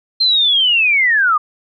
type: linear sweep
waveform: sine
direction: down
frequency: 4186 to 1171 Hz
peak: -10 dBFS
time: 0.2-1.38 s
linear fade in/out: 10 ms
effects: none